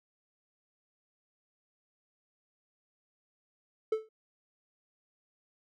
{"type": "tone with exponential decay", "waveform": "triangle", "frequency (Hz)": 437.9, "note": "A4", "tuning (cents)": -8, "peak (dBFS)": -21, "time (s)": [3.92, 4.09], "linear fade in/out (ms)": 5, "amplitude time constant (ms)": 35, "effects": []}